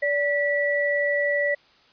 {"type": "tone pair together", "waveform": "sine", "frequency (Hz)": [578, 1952], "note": ["D5", "B6"], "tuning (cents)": [-28, -21], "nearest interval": "octave + major sixth", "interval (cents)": 2107, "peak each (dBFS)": -23, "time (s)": [0.02, 1.55], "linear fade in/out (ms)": 10, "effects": ["white hiss -57 dBFS RMS until 1.92 s", "resampled to 11025 Hz"]}